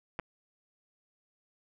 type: clicks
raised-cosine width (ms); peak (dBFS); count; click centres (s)
0.5; -21; 2; 0.191 / 0.197
effects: none